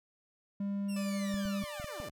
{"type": "tone", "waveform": "triangle", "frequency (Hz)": 200, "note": "G3", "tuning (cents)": 35, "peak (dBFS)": -30, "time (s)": [0.6, 1.63], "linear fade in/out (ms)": 5}
{"type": "linear sweep", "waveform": "15% pulse", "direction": "down", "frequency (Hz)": [2821, 38.89], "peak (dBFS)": -39, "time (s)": [0.88, 2.11], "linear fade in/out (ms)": 20}
{"type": "tone with pitch glide", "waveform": "sawtooth", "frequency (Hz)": [587.3, 593.1], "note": ["D5", "D5"], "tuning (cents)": [0, 17], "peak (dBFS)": -37, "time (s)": [0.96, 2.09], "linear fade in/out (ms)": 5, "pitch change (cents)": 17, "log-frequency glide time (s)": [1.47, 1.77]}
{"type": "clicks", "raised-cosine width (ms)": 5, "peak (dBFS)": -32, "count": 6, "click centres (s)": [1.342, 1.454, 1.639, 1.799, 1.844, 2.001]}
{"effects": []}